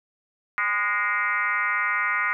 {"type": "tone with frequency modulation", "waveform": "sine", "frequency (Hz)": 1661.2, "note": "G#6", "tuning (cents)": 0, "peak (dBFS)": -21, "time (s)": [0.58, 2.33], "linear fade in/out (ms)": 0, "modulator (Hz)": 214, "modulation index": 2.6, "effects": []}